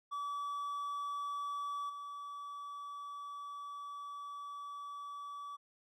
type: tone with level steps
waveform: triangle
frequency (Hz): 1148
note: D6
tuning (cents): -40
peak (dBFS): -35 / -41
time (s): 0.11-5.57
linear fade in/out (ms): 20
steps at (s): 1.89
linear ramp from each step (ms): 10
effects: none

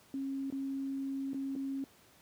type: tone with dropouts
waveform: sine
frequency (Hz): 271.7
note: C#4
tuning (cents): -35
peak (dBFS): -34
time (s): 0.14-1.84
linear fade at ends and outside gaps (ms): 1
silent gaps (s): 0.502-0.524 / 1.333-1.344 / 1.553-1.561
effects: pink hiss -62 dBFS RMS until 2.21 s + high-pass 100 Hz 12 dB/octave

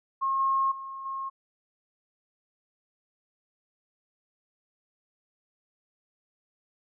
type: tone with level steps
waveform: sine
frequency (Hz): 1078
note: C#6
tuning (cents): -49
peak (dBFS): -24 / -22 / -36 / -31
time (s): 0.21-1.3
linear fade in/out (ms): 20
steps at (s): 0.39 / 0.71 / 1.05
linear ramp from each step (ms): 10
effects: none

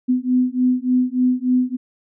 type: beating tone pair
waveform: sine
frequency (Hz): 250.4 / 253.8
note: B3 / B3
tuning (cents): +24 / +47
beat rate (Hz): 3.4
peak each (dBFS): -18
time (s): 0.08-1.77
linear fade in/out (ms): 20
effects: none

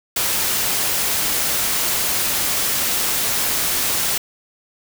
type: noise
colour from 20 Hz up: white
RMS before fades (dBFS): -20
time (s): 0.16-4.18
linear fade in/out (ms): 5
effects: none

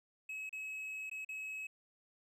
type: tone with dropouts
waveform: triangle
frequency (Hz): 2567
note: E7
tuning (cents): -47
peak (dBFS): -39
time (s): 0.29-1.67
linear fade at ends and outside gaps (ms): 5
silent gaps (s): 0.494-0.527 / 1.098-1.113 / 1.248-1.289
effects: none

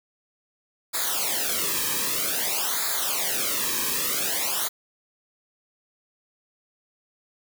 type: noise with flanger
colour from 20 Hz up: white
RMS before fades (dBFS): -26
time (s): 0.93-4.69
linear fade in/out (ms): 20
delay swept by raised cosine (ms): 0.34 to 1.44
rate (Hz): 0.52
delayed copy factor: -1
effects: none

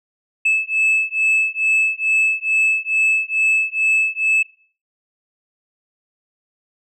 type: beating tone pair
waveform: sine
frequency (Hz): 2610 / 2612.3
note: E7 / E7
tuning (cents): -18 / -16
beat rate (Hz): 2.3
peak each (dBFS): -16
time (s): 0.45-4.43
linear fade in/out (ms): 10
effects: noise-tail reverb RT60 0.4 s tail -18 dB re dry + tanh soft clip ceiling -11 dBFS

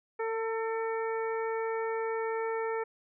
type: harmonic tone with a mistuned harmonic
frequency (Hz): 449.7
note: A4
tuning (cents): +38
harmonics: 1 / 2 / 3 / 4 / 5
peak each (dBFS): -31 / -37 / -41 / -43 / -45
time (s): 0.19-2.84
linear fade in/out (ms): 10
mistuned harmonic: 3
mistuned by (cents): -15
effects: none

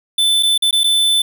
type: tone with dropouts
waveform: square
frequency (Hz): 3520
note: A7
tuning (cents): 0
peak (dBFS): -12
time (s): 0.18-1.22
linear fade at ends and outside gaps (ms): 5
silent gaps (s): 0.427-0.431 / 0.578-0.622 / 0.71-0.727 / 0.835-0.841
effects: none

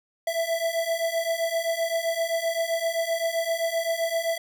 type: beating tone pair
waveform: square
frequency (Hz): 659.3 / 667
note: E5 / E5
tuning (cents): 0 / +20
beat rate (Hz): 7.7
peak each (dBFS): -29 / -27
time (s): 0.27-4.38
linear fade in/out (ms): 5
effects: none

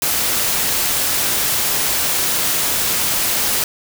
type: noise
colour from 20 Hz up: white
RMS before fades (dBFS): -18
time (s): 0.02-3.64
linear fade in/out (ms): 2
effects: none

